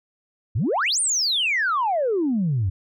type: exponential two-way sweep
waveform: sine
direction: up then down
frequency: 87.31 to 9420 to 87.31 Hz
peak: -18 dBFS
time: 0.55-2.7 s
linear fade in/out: 10 ms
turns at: 1 s
effects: tanh soft clip ceiling -15 dBFS